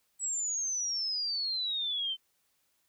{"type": "exponential sweep", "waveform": "sine", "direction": "down", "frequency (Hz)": [7902, 3064], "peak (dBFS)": -30, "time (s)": [0.19, 2.17], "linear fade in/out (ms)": 50, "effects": ["white hiss -74 dBFS RMS until 2.88 s"]}